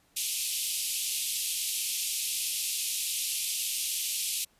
white band-pass noise, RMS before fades -32 dBFS, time 0.16-4.45 s, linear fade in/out 10 ms, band 2500 to 13000 Hz, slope 48 dB/octave, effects pink hiss -66 dBFS RMS until 4.59 s + resampled to 32000 Hz

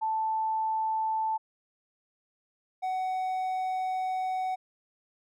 sine / triangle tone pair in turn, 880 / 747.7 Hz, A5 / F#5, 0 / +18 cents, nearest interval minor third, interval 282 cents, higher first, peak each -26 dBFS, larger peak neither, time 0.01-1.38 / 2.82-4.56 s, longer second, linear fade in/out 20 ms, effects none

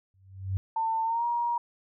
sine tone with exponential growth, 95.5 Hz, G2, 45 cents flat, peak -23 dBFS, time 0.14-0.57 s, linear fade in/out 0 ms, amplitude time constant 93 ms
sine tone with pitch glide, 897 to 948.1 Hz, A5 to A#5, +33 to +29 cents, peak -25 dBFS, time 0.76-1.58 s, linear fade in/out 5 ms, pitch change +96 cents, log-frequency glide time 1.04-1.25 s
effects none

